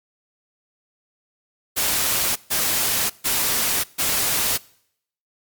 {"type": "noise bursts", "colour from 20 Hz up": "white", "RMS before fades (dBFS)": -21, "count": 4, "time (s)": [1.76, 4.58], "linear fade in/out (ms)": 20, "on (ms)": 600, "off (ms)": 140, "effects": ["noise-tail reverb RT60 0.7 s tail -23 dB re dry", "Opus 48 kbps"]}